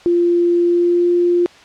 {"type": "tone with pitch glide", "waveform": "sine", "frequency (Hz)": [346.5, 350.1], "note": ["F4", "F4"], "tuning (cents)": [-14, 4], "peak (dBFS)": -11, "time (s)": [0.06, 1.46], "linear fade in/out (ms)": 0, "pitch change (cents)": 18, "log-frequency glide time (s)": [0.63, 1.09], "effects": ["white hiss -43 dBFS RMS until 1.64 s", "low-pass 4000 Hz 12 dB/octave"]}